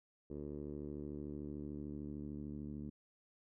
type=tone with low-pass filter sweep; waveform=10% pulse; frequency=73.4 Hz; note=D2; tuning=in tune; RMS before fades=-45 dBFS; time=0.3-2.9 s; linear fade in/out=5 ms; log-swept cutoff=410 to 250 Hz; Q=2.1; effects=none